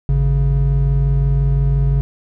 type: tone pair together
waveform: triangle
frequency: 52.82 / 138.59 Hz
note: G#1 / C#3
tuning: +30 / 0 cents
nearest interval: octave + perfect fourth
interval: 1670 cents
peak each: -13 dBFS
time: 0.09-2.01 s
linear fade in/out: 0 ms
effects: none